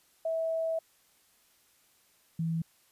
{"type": "tone pair in turn", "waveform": "sine", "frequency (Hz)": [651, 163.98], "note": ["E5", "E3"], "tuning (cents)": [-22, -9], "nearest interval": "2 octaves", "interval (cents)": 2387, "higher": "first", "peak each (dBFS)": -28, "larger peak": "neither", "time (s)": [[0.25, 0.79], [2.39, 2.62]], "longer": "first", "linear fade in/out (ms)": 5, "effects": ["white hiss -66 dBFS RMS until 2.91 s", "resampled to 32000 Hz"]}